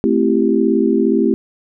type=chord; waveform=sine; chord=A minor seventh; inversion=none; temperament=equal with one note detuned; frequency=220 / 261.6 / 334.6 / 392 Hz; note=A3 / C4 / E4 / G4; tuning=0 / 0 / +26 / 0 cents; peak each=-17 dBFS; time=0.04-1.34 s; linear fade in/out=0 ms; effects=none